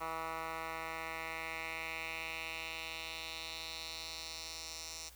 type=tone with band-pass filter sweep; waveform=10% pulse; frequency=162.2 Hz; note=E3; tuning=28 cents flat; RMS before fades=-43 dBFS; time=0-5.1 s; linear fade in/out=20 ms; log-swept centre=1300 to 5900 Hz; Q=2.4; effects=added 60 Hz sine -58 dBFS peak until 5.15 s + white hiss -59 dBFS RMS until 5.15 s